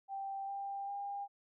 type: tone with pitch steps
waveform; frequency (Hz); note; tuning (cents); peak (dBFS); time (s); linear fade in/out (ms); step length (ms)
sine; 784 / 793.6 / 803.3; G5 / G5 / G5; 0 / +21 / +42; -38; 0.08-1.28; 50; 400
effects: none